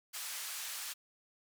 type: band-pass noise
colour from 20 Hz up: white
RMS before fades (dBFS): -42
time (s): 0.13-0.94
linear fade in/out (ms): 20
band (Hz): 1100 to 12000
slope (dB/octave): 12
effects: none